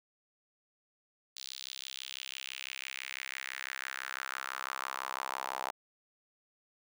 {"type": "tone with high-pass filter sweep", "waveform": "sawtooth", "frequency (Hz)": 66, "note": "C2", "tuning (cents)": 16, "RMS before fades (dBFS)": -41, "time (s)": [1.36, 5.71], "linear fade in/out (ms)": 5, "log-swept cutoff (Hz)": [4200, 840], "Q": 2.8, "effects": []}